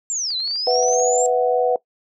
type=linear two-way sweep; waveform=sine; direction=down then up; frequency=7550 to 3951 to 7550 Hz; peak=-21 dBFS; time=0.1-1.26 s; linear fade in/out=0 ms; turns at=0.36 s
type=clicks; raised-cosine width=0.2 ms; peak=-27 dBFS; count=12; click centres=0.305 / 0.403 / 0.476 / 0.51 / 0.558 / 0.67 / 0.71 / 0.758 / 0.828 / 0.883 / 0.932 / 0.999 s
type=chord; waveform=sine; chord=B suspended fourth; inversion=none; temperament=just; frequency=493.9 / 658.5 / 740.8 Hz; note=B4 / E5 / F#5; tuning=0 / -2 / +2 cents; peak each=-17 / -23 / -20 dBFS; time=0.67-1.76 s; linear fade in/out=2 ms
effects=noise-tail reverb RT60 0.1 s tail -20 dB re dry